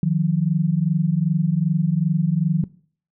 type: tone pair together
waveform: sine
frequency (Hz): 155.3 / 177.88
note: D#3 / F3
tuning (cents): -3 / +32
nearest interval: major second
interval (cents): 235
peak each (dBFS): -19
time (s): 0.03-2.64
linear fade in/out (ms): 2
effects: noise-tail reverb RT60 0.5 s tail -21 dB re dry